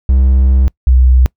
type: tone pair in turn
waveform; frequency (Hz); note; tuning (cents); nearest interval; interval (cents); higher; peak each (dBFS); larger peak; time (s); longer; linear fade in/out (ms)
triangle / sine; 65.41 / 63.33; C2 / B1; 0 / +44; minor second; 56; first; -4; neither; 0.09-0.68 / 0.87-1.26; first; 0
effects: noise-tail reverb RT60 0.1 s tail -25 dB re dry

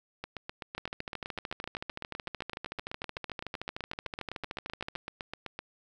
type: two click trains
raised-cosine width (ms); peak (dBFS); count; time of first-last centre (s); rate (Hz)
0.3; -21 / -20; 43 / 57; 0.24-5.59 / 0.78-4.959; 7.85 / 13.4
effects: 10-bit

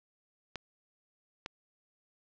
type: clicks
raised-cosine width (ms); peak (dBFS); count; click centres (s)
0.2; -20; 2; 0.557 / 1.461
effects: low-pass 5000 Hz 12 dB/octave

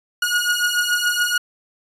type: beating tone pair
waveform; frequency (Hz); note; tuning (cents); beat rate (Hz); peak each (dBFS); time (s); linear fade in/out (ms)
sawtooth; 1442 / 1449; F#6 / F#6; -45 / -37; 7; -17; 0.22-1.38; 5
effects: resampled to 32000 Hz

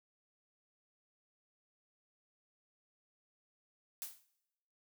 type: noise with exponential decay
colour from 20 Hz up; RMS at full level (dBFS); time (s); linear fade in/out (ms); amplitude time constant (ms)
blue; -39; 4.02-4.25; 0; 50
effects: noise-tail reverb RT60 0.9 s tail -20 dB re dry

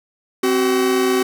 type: tone pair together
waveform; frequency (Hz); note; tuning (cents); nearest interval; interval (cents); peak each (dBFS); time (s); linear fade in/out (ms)
45% pulse; 261.6 / 377.9; C4 / F#4; 0 / +37; tritone; 637; -20 / -16; 0.43-1.23; 5
effects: none

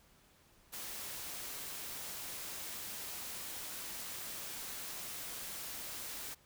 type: noise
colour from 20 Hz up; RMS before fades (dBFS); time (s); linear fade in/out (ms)
white; -44; 0.72-6.35; 20
effects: pink hiss -66 dBFS RMS until 6.45 s

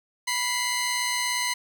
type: tone pair together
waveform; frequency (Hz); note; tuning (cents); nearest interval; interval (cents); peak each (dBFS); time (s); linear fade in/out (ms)
15% pulse; 985.9 / 2089; B5 / C7; -3 / -3; octave + minor second; 1300; -21; 0.27-1.54; 10
effects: none

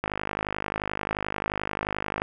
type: click train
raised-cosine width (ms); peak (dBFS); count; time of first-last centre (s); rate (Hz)
0.5; -12; 113; 0.04-2.219; 51.4
effects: none

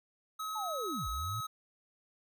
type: tone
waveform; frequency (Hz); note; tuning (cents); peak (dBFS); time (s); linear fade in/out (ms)
square; 1279; D#6; +47; -37; 0.39-1.47; 10
type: linear two-way sweep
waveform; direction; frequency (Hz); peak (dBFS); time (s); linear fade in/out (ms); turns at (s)
sine; down then up; 900 to 48.77 to 120.3; -37; 0.55-1.41; 10; 1.08
effects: none

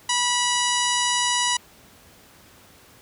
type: harmonic tone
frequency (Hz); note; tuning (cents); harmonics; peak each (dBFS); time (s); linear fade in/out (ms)
976; B5; -21; 1 / 2 / 3 / 4 / 5 / 6 / 7 / 8 / 9 / 10; -25 / -28 / -26 / -29 / -32 / -30 / -30 / -34 / -36 / -33; 0.09-1.57; 5
effects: pink hiss -51 dBFS RMS until 3.01 s + high-pass 60 Hz 12 dB/octave

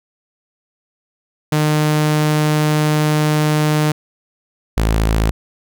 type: tone pair in turn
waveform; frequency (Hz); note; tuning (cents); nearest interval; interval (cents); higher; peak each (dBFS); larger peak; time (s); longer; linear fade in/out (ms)
sawtooth; 152.1 / 54.53; D#3 / A1; -39 / -15; octave + tritone; 1776; first; -9; neither; 1.52-3.92 / 4.77-5.31; first; 5
effects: none

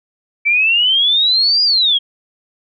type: exponential two-way sweep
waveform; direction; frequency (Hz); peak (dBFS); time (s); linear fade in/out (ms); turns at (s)
sine; up then down; 2299 to 4912 to 3206; -10; 0.45-1.99; 20; 1.63
effects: none

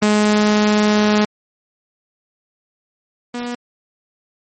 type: tone pair in turn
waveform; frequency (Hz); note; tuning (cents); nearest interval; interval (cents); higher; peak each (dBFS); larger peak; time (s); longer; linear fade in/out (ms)
sawtooth; 210.5 / 242.2; G#3 / B3; +24 / -34; major second; 242; second; -8 / -19; first; 0.02-1.25 / 3.34-3.55; first; 5
effects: MP3 32 kbps

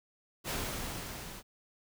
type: noise with level ramp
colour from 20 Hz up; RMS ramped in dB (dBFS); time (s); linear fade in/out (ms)
pink; -34 to -46; 0.44-1.43; 50
effects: none

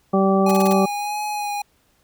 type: harmonic tone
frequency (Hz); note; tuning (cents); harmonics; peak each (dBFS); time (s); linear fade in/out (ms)
193.5; G3; -22; 1 / 2 / 3 / 4 / 6; -17 / -20 / -22 / -23 / -25; 0.13-0.86; 10
type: tone with vibrato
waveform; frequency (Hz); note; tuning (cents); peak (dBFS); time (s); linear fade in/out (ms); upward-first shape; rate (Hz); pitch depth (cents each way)
square; 830.6; G#5; 0; -24; 0.46-1.62; 5; sine; 1.6; 22
type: noise bursts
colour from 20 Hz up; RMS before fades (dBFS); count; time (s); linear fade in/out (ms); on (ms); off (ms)
white; -30; 5; 0.49-0.73; 5; 24; 30
effects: pink hiss -62 dBFS RMS until 2.03 s

